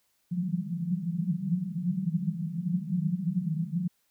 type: band-pass noise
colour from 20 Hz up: pink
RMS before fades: -30 dBFS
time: 0.31-3.88 s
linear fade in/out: 10 ms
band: 160 to 190 Hz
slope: 96 dB/octave
effects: white hiss -72 dBFS RMS until 4.1 s